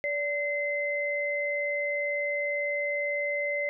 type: tone pair together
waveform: sine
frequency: 578 / 2060 Hz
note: D5 / C7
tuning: -28 / -28 cents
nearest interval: octave + minor seventh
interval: 2200 cents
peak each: -30 / -29 dBFS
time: 0.04-3.69 s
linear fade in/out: 0 ms
effects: none